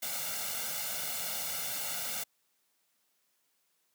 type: noise with comb filter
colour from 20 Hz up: white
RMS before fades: -36 dBFS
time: 0.02-2.24 s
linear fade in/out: 10 ms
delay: 1.4 ms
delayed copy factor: +0.85
effects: white hiss -75 dBFS RMS until 3.94 s + high-pass 150 Hz 12 dB/octave